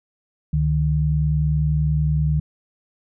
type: tone pair together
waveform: sine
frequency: 71.6 / 151.72 Hz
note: D2 / D#3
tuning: -43 / -43 cents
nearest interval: octave + minor second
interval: 1300 cents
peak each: -21 / -18 dBFS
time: 0.53-2.4 s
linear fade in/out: 5 ms
effects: none